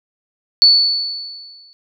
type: tone with exponential decay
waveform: sine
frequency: 4456 Hz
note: C#8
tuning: 8 cents sharp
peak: -4 dBFS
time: 0.62-1.73 s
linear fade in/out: 0 ms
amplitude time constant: 240 ms
effects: none